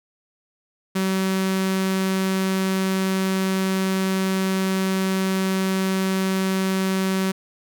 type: tone with notch filter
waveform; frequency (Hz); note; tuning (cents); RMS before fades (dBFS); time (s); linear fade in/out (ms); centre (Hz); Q
sawtooth; 190.1; F#3; +47; -22; 0.95-7.32; 10; 690; 2
effects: none